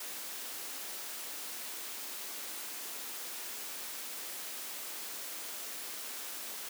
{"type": "high-pass noise", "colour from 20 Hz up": "white", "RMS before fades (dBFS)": -42, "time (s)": [0, 6.69], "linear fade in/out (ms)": 5, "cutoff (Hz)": 230, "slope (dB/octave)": 24, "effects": []}